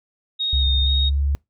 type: tone with vibrato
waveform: sine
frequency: 3711 Hz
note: A#7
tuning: 9 cents flat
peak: -20 dBFS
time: 0.39-1.1 s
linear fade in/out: 20 ms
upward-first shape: square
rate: 2.1 Hz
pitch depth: 14 cents each way
type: tone with pitch glide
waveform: sine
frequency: 68.2 to 70.44 Hz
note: C#2 to C#2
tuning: -28 to +28 cents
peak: -17 dBFS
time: 0.53-1.35 s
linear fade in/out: 0 ms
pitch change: +56 cents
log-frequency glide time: 0.73-1.21 s
effects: noise-tail reverb RT60 0.2 s tail -26 dB re dry